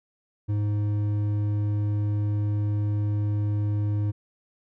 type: tone with hard clipping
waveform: triangle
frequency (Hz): 103.83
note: G#2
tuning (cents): 0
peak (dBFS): -24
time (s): 0.48-4.12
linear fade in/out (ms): 20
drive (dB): 10
effects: none